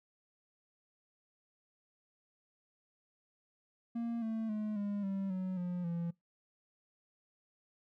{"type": "tone with pitch steps", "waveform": "triangle", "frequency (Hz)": [233.1, 222.8, 213, 203.6, 194.66, 186.08, 177.89, 170.05], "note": ["A#3", "A3", "G#3", "G#3", "G3", "F#3", "F3", "F3"], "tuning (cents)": [0, 22, 44, -34, -12, 10, 32, -46], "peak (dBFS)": -32, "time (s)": [3.95, 6.11], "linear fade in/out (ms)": 10, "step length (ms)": 270, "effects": ["noise-tail reverb RT60 0.2 s tail -25 dB re dry"]}